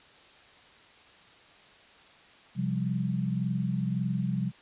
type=chord; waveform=sine; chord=C suspended fourth; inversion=none; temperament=just; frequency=130.81 / 174.42 / 196.22 Hz; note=C3 / F3 / G3; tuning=0 / -2 / +2 cents; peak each=-31 dBFS; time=2.55-4.52 s; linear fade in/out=50 ms; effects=white hiss -55 dBFS RMS until 4.61 s + resampled to 8000 Hz